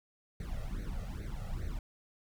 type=noise with flanger; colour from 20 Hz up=brown; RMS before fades=-38 dBFS; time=0.4-1.79 s; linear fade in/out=2 ms; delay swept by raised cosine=0.48 to 1.58 ms; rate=2.4 Hz; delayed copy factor=+1; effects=none